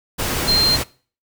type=tone in noise; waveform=sine; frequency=4174 Hz; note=C8; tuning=5 cents flat; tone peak=-14 dBFS; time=0.47-0.77 s; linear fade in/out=20 ms; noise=pink; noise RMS=-22 dBFS; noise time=0.18-0.84 s; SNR=+5 dB; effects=noise-tail reverb RT60 0.4 s tail -21 dB re dry